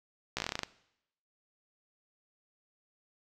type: slowing click train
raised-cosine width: 0.2 ms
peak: -15 dBFS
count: 11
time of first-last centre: 0.37-0.633 s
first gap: 15 ms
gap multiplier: 1.12
effects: noise-tail reverb RT60 0.8 s tail -19 dB re dry